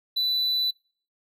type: tone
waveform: triangle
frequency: 3982 Hz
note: B7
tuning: 14 cents sharp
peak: -21 dBFS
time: 0.16-0.71 s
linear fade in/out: 10 ms
effects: noise-tail reverb RT60 0.5 s tail -25 dB re dry